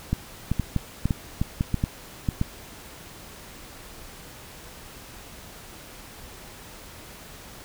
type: clicks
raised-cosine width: 5 ms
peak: -10 dBFS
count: 12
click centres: 0.13 / 0.516 / 0.597 / 0.763 / 1.056 / 1.108 / 1.415 / 1.609 / 1.743 / 1.839 / 2.288 / 2.414 s
effects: pink hiss -44 dBFS RMS until 7.64 s